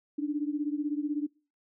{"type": "beating tone pair", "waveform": "sine", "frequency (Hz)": [289.9, 305.9], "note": ["D4", "D#4"], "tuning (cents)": [-22, -29], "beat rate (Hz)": 16, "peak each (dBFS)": [-30, -33], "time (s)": [0.18, 1.27], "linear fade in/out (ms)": 10, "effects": ["noise-tail reverb RT60 0.4 s tail -26 dB re dry"]}